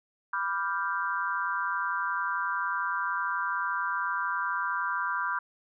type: chord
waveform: sine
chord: G dominant seventh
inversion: first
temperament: equal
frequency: 987.8 / 1174.7 / 1396.9 / 1568 Hz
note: B5 / D6 / F6 / G6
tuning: 0 / 0 / 0 / 0 cents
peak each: -33 dBFS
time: 0.33-5.39 s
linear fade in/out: 5 ms
effects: none